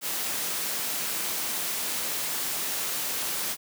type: noise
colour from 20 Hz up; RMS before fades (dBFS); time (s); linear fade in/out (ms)
white; -30; 0.01-3.57; 50
effects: high-pass 150 Hz 12 dB/octave